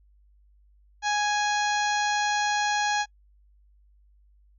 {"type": "harmonic tone with a mistuned harmonic", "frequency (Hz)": 830.6, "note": "G#5", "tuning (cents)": 0, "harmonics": [1, 2, 3, 4, 5, 6, 7, 8], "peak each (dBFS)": [-25, -28, -35, -36, -35, -41, -38, -38], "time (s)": [1.02, 3.06], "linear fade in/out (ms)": 50, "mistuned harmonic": 6, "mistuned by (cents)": 26, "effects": ["noise-tail reverb RT60 0.1 s tail -26 dB re dry", "added 50 Hz sine -56 dBFS peak until 4.58 s"]}